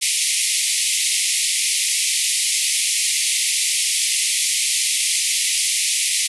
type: band-pass noise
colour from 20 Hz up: white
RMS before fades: -20 dBFS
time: 0.01-6.28 s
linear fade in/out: 20 ms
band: 2000 to 11000 Hz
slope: 96 dB/octave
effects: none